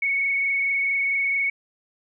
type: tone with frequency modulation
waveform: sine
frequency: 2217 Hz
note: C#7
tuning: in tune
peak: -20 dBFS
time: 0.02-1.5 s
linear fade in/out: 5 ms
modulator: 24.5 Hz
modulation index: 1.2
effects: none